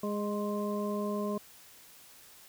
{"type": "harmonic tone with a mistuned harmonic", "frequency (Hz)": 206.2, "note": "G#3", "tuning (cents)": -12, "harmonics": [1, 2, 3, 5], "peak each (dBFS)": [-33, -36, -38, -40], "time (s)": [0.03, 1.38], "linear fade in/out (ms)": 5, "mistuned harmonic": 5, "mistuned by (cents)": 28, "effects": ["white hiss -55 dBFS RMS until 2.48 s"]}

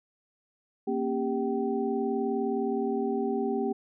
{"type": "tone cluster", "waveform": "sine", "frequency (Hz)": [233.1, 272.5, 397.2, 768], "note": ["A#3", "C#4", "G4", "G5"], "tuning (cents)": [0, -29, 23, -36], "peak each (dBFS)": [-31, -33, -29, -36], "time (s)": [0.87, 3.73], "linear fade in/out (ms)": 10, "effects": []}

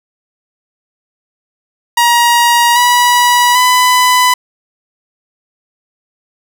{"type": "tone with pitch steps", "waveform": "sawtooth", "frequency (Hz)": [949, 974, 999.6], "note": ["A#5", "B5", "B5"], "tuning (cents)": [31, -24, 21], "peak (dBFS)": -3, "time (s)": [1.97, 4.34], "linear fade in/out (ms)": 5, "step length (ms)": 790, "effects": []}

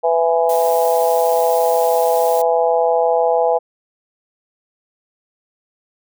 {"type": "harmonic tone", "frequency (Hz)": 166.2, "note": "E3", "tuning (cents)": 15, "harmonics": [3, 4, 5, 6], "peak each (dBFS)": [-16, -17, -18, -30], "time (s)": [0.03, 3.59], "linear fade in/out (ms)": 20}
{"type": "noise", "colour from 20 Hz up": "blue", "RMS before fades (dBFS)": -30, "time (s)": [0.49, 2.42], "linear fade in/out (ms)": 5}
{"effects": []}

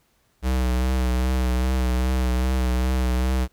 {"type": "tone with vibrato", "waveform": "square", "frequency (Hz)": 63.3, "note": "B1", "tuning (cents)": 43, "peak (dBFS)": -20, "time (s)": [0.42, 3.48], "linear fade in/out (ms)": 50, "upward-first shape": "triangle", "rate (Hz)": 2.5, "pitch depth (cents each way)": 40, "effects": ["pink hiss -65 dBFS RMS until 3.52 s"]}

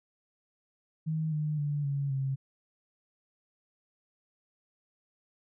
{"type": "tone with pitch steps", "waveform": "sine", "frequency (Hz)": [157.9, 151.82, 145.97, 140.35, 134.94], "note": ["D#3", "D#3", "D3", "C#3", "C#3"], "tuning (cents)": [26, -42, -10, 22, -46], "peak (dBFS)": -28, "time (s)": [1.06, 2.36], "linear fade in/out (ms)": 20, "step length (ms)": 260, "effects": []}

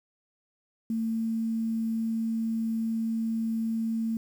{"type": "tone", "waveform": "sine", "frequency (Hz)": 225.3, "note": "A3", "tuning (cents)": 41, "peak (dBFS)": -26, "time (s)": [0.9, 4.17], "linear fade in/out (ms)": 2, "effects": ["9-bit"]}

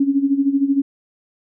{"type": "tone with tremolo", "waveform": "sine", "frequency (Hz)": 277.2, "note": "C#4", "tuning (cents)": 0, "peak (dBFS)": -11, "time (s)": [0, 0.82], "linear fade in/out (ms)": 5, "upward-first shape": "sine", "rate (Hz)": 13, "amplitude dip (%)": 75, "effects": []}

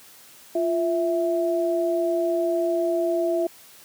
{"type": "tone pair together", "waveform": "sine", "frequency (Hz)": [346.4, 659.3], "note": ["F4", "E5"], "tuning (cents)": [-14, 0], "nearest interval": "major seventh", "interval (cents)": 1114, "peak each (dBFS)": -23, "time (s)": [0.55, 3.47], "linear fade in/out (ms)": 5, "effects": ["white hiss -49 dBFS RMS until 3.84 s", "high-pass 100 Hz 12 dB/octave"]}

